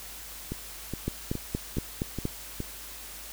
two click trains, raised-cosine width 3 ms, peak -15 / -19 dBFS, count 6 / 6, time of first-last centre 1.08-2.254 / 0.52-2.603 s, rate 4.26 / 2.4 Hz, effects added 50 Hz sine -50 dBFS peak until 3.32 s + white hiss -43 dBFS RMS until 3.32 s

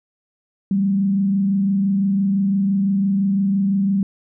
sine tone with frequency modulation, 196.3 Hz, G3, 3 cents sharp, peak -15 dBFS, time 0.71-4.03 s, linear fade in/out 2 ms, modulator 25.9 Hz, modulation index 0.38, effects none

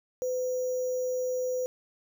sine tone with sample-and-hold, 506 Hz, B4, 42 cents sharp, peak -27 dBFS, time 0.22-1.66 s, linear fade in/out 0 ms, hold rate 6300 Hz, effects none

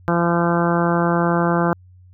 harmonic tone, 171.1 Hz, F3, 35 cents flat, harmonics 1 / 2 / 3 / 4 / 5 / 6 / 7 / 8 / 9, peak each -19 / -22 / -24 / -25 / -26 / -27 / -27 / -28 / -29 dBFS, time 0.08-1.73 s, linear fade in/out 0 ms, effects added 91 Hz sine -44 dBFS peak until 2.13 s

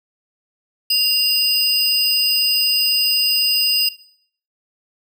square tone pair together, 2794 / 4958 Hz, F7 / D#8, 0 / -7 cents, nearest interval minor seventh, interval 993 cents, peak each -21 / -16 dBFS, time 0.9-3.89 s, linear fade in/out 5 ms, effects noise-tail reverb RT60 0.6 s tail -18 dB re dry

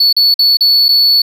triangle tone with dropouts, 4435 Hz, C#8, in tune, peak -5 dBFS, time 0-1.22 s, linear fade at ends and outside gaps 5 ms, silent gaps 0.128-0.165 / 0.342-0.39 / 0.571-0.607 / 0.884-0.888 s, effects none

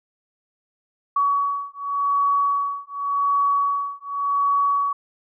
sine beating tone pair, 1129 / 1129.88 Hz, C#6 / C#6, +31 / +33 cents, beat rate 0.88 Hz, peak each -22 dBFS, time 1.16-4.93 s, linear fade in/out 5 ms, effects none

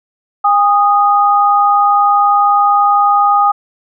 sine tone pair together, 810.9 / 1239 Hz, G#5 / D#6, -42 / -8 cents, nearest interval perfect fifth, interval 734 cents, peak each -10 dBFS, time 0.44-3.52 s, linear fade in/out 10 ms, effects none

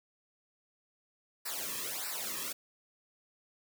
white noise with flanger, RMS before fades -38 dBFS, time 1.45-2.53 s, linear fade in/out 10 ms, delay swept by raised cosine 0.3 to 1.4 ms, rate 1.6 Hz, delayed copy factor -1, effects none

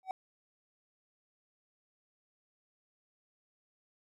triangle tone with exponential growth, 757 Hz, F#5, 39 cents sharp, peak -27 dBFS, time 0.03-0.11 s, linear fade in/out 1 ms, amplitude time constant 16 ms, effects none

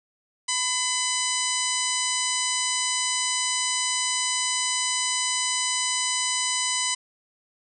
harmonic tone with a mistuned harmonic, 1000 Hz, B5, 21 cents sharp, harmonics 1 / 2 / 3 / 4 / 5 / 6 / 7 / 8 / 9, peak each -32 / -32 / -32 / -32 / -32 / -32 / -32 / -32 / -32 dBFS, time 0.48-6.95 s, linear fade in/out 10 ms, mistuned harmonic 2, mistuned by +28 cents, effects none

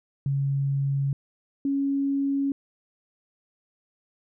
sine tone pair in turn, 138.59 / 277.2 Hz, C#3 / C#4, 0 / 0 cents, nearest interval octave, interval 1200 cents, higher second, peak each -22 dBFS, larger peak neither, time 0.26-1.13 / 1.65-2.52 s, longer neither, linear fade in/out 2 ms, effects none

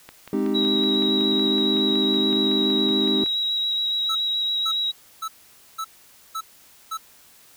click train, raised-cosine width 0.3 ms, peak -23 dBFS, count 18, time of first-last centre 0.09-3.262 s, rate 5.36 Hz
triangle chord, Ab major seventh, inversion none, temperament equal, 207.7 / 261.6 / 311.1 / 392 Hz, Ab3 / C4 / Eb4 / G4, 0 / 0 / 0 / 0 cents, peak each -24 dBFS, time 0.33-3.24 s, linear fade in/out 2 ms
sine tone with vibrato, 3855 Hz, B7, 43 cents flat, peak -21 dBFS, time 0.54-4.92 s, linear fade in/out 20 ms, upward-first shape square, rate 7.1 Hz, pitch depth 11 cents each way
square tone bursts, 1309 Hz, E6, 13 cents flat, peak -27 dBFS, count 6, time 4.09-6.974 s, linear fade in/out 10 ms, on 64 ms, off 500 ms
effects white hiss -52 dBFS RMS until 7.56 s

